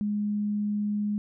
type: tone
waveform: sine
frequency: 207.7 Hz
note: G#3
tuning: in tune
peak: -25 dBFS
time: 0.01-1.18 s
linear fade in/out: 0 ms
effects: none